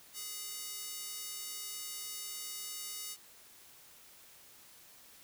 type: tone with high-pass filter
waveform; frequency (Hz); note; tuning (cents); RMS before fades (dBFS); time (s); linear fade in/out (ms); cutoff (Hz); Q
square; 415.3; G#4; 0; -43; 0.13-3.17; 50; 5400; 0.71
effects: white hiss -58 dBFS RMS until 5.23 s